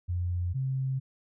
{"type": "tone pair in turn", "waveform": "sine", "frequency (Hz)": [88.5, 132.6], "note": ["F2", "C3"], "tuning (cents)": [23, 23], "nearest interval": "perfect fifth", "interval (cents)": 700, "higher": "second", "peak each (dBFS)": -27, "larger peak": "neither", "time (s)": [[0.08, 0.54], [0.54, 1]], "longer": "neither", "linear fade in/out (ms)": 20, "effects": []}